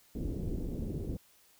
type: low-pass noise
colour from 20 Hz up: pink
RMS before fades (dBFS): -36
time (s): 0.15-1.17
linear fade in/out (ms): 2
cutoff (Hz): 400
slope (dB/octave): 24
effects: white hiss -64 dBFS RMS until 1.59 s